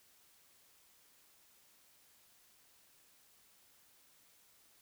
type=silence; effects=white hiss -67 dBFS RMS until 4.81 s